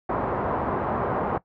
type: low-pass noise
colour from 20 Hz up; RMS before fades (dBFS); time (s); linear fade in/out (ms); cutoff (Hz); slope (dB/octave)
white; -26; 0.09-1.38; 5; 1100; 24
effects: noise-tail reverb RT60 0.1 s tail -19 dB re dry + high-pass 60 Hz 12 dB/octave